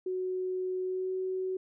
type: tone with pitch glide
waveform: sine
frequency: 370 to 374.3 Hz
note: F#4 to F#4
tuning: 0 to +20 cents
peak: -30 dBFS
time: 0.06-1.57 s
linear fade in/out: 5 ms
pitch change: +20 cents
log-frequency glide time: 0.82-1.12 s
effects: none